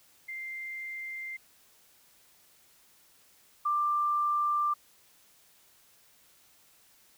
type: tone pair in turn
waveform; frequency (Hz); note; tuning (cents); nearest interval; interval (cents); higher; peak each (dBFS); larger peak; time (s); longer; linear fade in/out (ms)
sine; 2093 / 1184.5; C7 / D6; 0 / +14; minor seventh; 986; first; -36 / -25; second; 0.28-1.37 / 3.65-4.74; neither; 10
effects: white hiss -62 dBFS RMS until 7.17 s